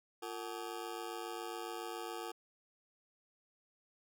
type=ring-modulated tone; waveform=20% pulse; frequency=402.7 Hz; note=G4; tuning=47 cents sharp; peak=-33 dBFS; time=0.22-2.32 s; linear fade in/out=10 ms; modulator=53.6 Hz; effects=none